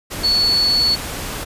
sine tone in noise, 4424 Hz, C#8, 4 cents flat, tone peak -13 dBFS, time 0.23-0.96 s, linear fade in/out 20 ms, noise pink, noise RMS -27 dBFS, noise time 0.1-1.45 s, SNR +11 dB, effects resampled to 32000 Hz

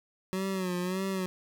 25% pulse tone with vibrato, 185.4 Hz, F#3, 4 cents sharp, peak -26 dBFS, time 0.33-1.26 s, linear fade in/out 0 ms, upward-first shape sine, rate 1.7 Hz, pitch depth 73 cents each way, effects none

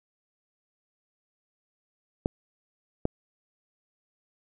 clicks, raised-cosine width 2 ms, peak -11 dBFS, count 2, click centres 2.259 / 3.054 s, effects none

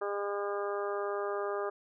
harmonic tone, 202.5 Hz, G#3, 43 cents flat, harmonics 2 / 3 / 4 / 5 / 6 / 7 / 8, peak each -34 / -38 / -42 / -45 / -39 / -49 / -47 dBFS, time 0.01-1.7 s, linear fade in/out 10 ms, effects none

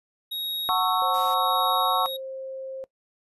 square tone with tremolo, 3776 Hz, A#7, 22 cents sharp, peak -28 dBFS, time 0.31-2.17 s, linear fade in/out 10 ms, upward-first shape sine, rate 0.9 Hz, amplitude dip 40%
sine chord, F# minor seventh, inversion none, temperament equal with one note detuned, 740 / 902.7 / 1108.7 / 1318.5 Hz, F#5 / A5 / C#6 / E6, 0 / +44 / 0 / 0 cents, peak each -26 / -28 / -24 / -29 dBFS, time 0.69-2.06 s, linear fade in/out 0 ms
sine tone, 530 Hz, C5, 22 cents sharp, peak -32 dBFS, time 1.02-2.84 s, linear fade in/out 0 ms
white noise, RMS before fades -44 dBFS, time 1.14-1.34 s, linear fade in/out 0 ms
effects noise-tail reverb RT60 0.1 s tail -21 dB re dry + resampled to 32000 Hz

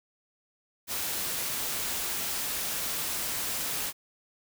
white noise, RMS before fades -32 dBFS, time 0.87-3.93 s, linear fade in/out 50 ms, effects none

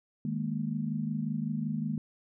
sine chord, D# suspended fourth, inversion none, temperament equal, 155.56 / 207.7 / 233.1 Hz, D#3 / G#3 / A#3, 0 / 0 / 0 cents, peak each -34 dBFS, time 0.25-1.98 s, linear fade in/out 2 ms, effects none

